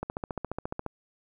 click train, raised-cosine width 1 ms, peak -18 dBFS, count 13, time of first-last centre 0.03-0.863 s, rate 14.4 Hz, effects 10-bit

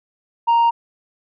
sine tone, 932.3 Hz, A#5, in tune, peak -9 dBFS, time 0.47-0.71 s, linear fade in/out 20 ms, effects tanh soft clip ceiling -11 dBFS

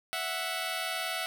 10% pulse tone pair together, 659.3 / 738.4 Hz, E5 / F#5, 0 / -4 cents, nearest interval major second, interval 196 cents, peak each -26 dBFS, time 0.13-1.26 s, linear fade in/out 0 ms, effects 10-bit

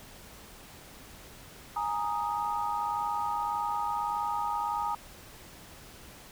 sine chord, Ab suspended second, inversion none, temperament equal, 830.6 / 932.3 / 1244.5 Hz, Ab5 / Bb5 / Eb6, 0 / 0 / 0 cents, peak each -33 / -32 / -34 dBFS, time 1.76-4.95 s, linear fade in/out 5 ms, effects pink hiss -50 dBFS RMS until 6.31 s

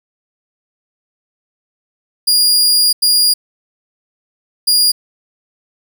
sawtooth tone bursts at uneven times, 4843 Hz, D#8, 48 cents flat, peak -6 dBFS, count 3, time 2.27-2.93 / 3.02-3.34 / 4.67-4.92 s, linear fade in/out 10 ms, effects none

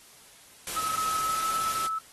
white noise, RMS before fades -34 dBFS, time 0.67-1.87 s, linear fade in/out 2 ms
sine tone with pitch glide, 1288 to 1306.7 Hz, E6 to E6, -41 to -16 cents, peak -27 dBFS, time 0.76-1.99 s, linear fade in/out 10 ms, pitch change +25 cents, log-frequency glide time 1.16-1.55 s
effects white hiss -53 dBFS RMS until 2.12 s + AAC 32 kbps

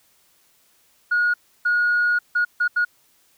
sine tone bursts at uneven times, 1444 Hz, F#6, 43 cents flat, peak -15 dBFS, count 5, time 1.11-1.34 / 1.65-2.19 / 2.35-2.45 / 2.6-2.68 / 2.76-2.85 s, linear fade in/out 10 ms, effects tanh soft clip ceiling -13 dBFS + white hiss -60 dBFS RMS until 3.37 s

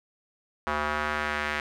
square tone with band-pass filter sweep, 74.9 Hz, D2, 35 cents sharp, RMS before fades -29 dBFS, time 0.67-1.6 s, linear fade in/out 0 ms, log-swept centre 1200 to 1900 Hz, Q 1.8, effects none

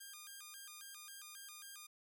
5% pulse tone with vibrato, 1396.9 Hz, F6, in tune, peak -40 dBFS, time 0-1.87 s, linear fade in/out 10 ms, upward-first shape square, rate 3.7 Hz, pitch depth 240 cents each way, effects none

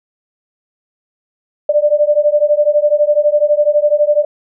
sine beating tone pair, 587.3 / 599.3 Hz, D5 / D5, 0 / +35 cents, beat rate 12 Hz, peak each -12 / -12 dBFS, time 1.69-4.25 s, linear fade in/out 5 ms, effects none

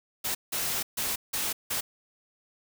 white noise bursts at uneven times, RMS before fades -30 dBFS, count 5, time 0.24-0.35 / 0.52-0.83 / 0.97-1.16 / 1.33-1.53 / 1.7-1.81 s, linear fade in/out 10 ms, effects none

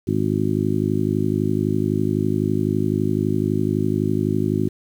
harmonic tone, 51.91 Hz, G#1, in tune, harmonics 2 / 3 / 4 / 5 / 6 / 7, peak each -25 / -25 / -25 / -25 / -25 / -25 dBFS, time 0.07-4.69 s, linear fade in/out 10 ms, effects 8-bit

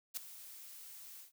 blue noise with ADSR envelope, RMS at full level -36 dBFS, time 0.14-1.32 s, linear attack 30 ms, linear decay 5 ms, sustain -16 dB, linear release 120 ms, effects none

